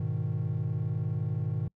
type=chord; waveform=triangle; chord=G# minor; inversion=none; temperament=equal; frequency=103.83 / 123.47 / 155.56 Hz; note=G#2 / B2 / D#3; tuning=0 / 0 / 0 cents; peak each=-30 dBFS; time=0-1.68 s; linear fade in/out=5 ms; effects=noise-tail reverb RT60 0.1 s tail -26 dB re dry + tanh soft clip ceiling -20 dBFS